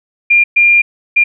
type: tone bursts at uneven times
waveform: sine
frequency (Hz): 2400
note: D7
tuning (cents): +37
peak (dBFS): -5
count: 3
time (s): 0.3-0.44 / 0.56-0.82 / 1.16-1.24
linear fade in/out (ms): 10
effects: none